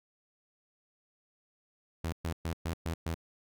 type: tone bursts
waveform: sawtooth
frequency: 82.41 Hz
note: E2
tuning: in tune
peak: -28 dBFS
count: 6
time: 2.04-3.144 s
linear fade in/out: 5 ms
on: 84 ms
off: 120 ms
effects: none